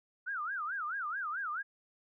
sine tone with vibrato, 1396.9 Hz, F6, in tune, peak -34 dBFS, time 0.26-1.63 s, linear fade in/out 20 ms, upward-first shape sine, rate 4.6 Hz, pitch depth 280 cents each way, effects none

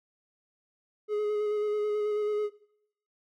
triangle tone with vibrato, 420.1 Hz, G#4, 20 cents sharp, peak -24 dBFS, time 1.08-2.5 s, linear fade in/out 50 ms, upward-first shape square, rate 9.2 Hz, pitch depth 13 cents each way, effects noise-tail reverb RT60 0.7 s tail -19 dB re dry

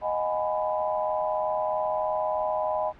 sine chord, G# minor seventh, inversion second, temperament just, 623 / 747.5 / 830.6 / 996.7 Hz, D#5 / F#5 / G#5 / B5, +2 / +17 / 0 / +16 cents, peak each -27 / -33 / -31 / -31 dBFS, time 0.01-2.93 s, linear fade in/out 50 ms, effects pink hiss -51 dBFS RMS until 2.99 s + low-pass 2000 Hz 12 dB/octave

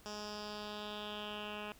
10% pulse tone with low-pass filter sweep, 209.3 Hz, G#3, 14 cents sharp, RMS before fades -44 dBFS, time 0.06-1.72 s, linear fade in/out 0 ms, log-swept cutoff 5800 to 2500 Hz, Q 4, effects added 60 Hz sine -66 dBFS peak until 1.79 s + pink hiss -62 dBFS RMS until 1.79 s

